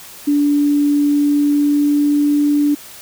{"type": "tone with pitch glide", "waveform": "sine", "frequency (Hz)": [290, 292], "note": ["D4", "D4"], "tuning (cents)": [-22, -10], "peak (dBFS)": -11, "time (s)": [0.27, 2.75], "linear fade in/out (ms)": 10, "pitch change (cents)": 12, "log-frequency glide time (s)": [1.16, 2.41], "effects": ["white hiss -37 dBFS RMS until 3.01 s"]}